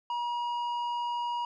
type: tone with tanh clipping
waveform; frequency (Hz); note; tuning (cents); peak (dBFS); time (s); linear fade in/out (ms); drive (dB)
triangle; 957; A#5; +45; -31; 0.1-1.45; 2; 12
effects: none